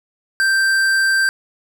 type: tone with tanh clipping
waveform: sine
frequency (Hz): 1568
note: G6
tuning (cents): 0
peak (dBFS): -15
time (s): 0.4-1.29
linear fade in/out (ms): 0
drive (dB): 15
effects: none